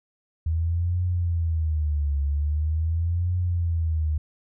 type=tone with vibrato; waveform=sine; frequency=79.6 Hz; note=D#2; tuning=40 cents sharp; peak=-21 dBFS; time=0.46-4.18 s; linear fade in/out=5 ms; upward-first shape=triangle; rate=0.43 Hz; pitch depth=220 cents each way; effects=none